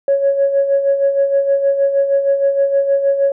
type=tone with tremolo; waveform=sine; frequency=554.4 Hz; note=C#5; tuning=in tune; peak=-8 dBFS; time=0.08-3.32 s; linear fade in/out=2 ms; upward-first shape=sine; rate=6.4 Hz; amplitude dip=60%; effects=tanh soft clip ceiling -6 dBFS